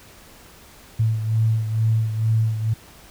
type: beating tone pair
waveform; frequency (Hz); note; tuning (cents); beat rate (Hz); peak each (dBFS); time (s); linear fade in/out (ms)
sine; 110.8 / 113; A2 / A2; +13 / +47; 2.2; -18 / -25; 0.99-2.74; 10
effects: pink hiss -47 dBFS RMS until 3.1 s